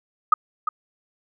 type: tone with echo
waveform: sine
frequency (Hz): 1244.5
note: D#6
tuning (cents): 0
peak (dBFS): -10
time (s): 0.32-0.34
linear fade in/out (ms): 5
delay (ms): 350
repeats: 1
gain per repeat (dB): -10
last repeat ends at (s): 0.69
effects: none